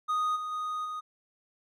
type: tone with level steps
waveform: triangle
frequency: 1242 Hz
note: D#6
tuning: 3 cents flat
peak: -24 / -31 / -29 / -32 dBFS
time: 0.08-1.01 s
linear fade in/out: 20 ms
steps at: 0.35 / 0.51 / 0.84 s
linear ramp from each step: 20 ms
effects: none